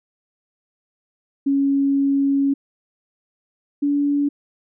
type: tone pair in turn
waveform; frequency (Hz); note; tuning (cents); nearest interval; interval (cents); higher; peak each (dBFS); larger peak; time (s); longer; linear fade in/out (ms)
sine; 277.2 / 286.5; C#4 / D4; 0 / -43; minor second; 57; second; -15 / -16; first; 1.46-2.54 / 3.82-4.29; first; 10
effects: none